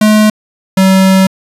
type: tone pair in turn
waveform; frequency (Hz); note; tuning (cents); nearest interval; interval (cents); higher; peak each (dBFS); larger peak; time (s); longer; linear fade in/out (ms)
square; 213.7 / 190.39; G#3 / F#3; +50 / +50; major second; 200; first; -5; neither; 0.01-0.3 / 0.77-1.27; second; 5
effects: resampled to 32000 Hz